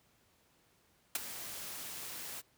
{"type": "noise with ADSR envelope", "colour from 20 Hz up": "white", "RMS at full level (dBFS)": -31, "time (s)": [1.15, 2.42], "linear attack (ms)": 4, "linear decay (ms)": 19, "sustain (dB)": -13, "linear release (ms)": 27, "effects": ["pink hiss -70 dBFS RMS until 2.57 s", "high-pass 60 Hz 12 dB/octave"]}